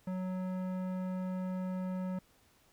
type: tone with tanh clipping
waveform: sine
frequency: 185 Hz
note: F#3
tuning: in tune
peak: -36 dBFS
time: 0.07-2.19 s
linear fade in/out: 5 ms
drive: 15 dB
effects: pink hiss -67 dBFS RMS until 2.72 s